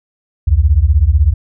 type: beating tone pair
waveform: sine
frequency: 66.2 / 82.2 Hz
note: C2 / E2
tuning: +21 / -4 cents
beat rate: 16 Hz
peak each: -10 dBFS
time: 0.47-1.34 s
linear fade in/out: 10 ms
effects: none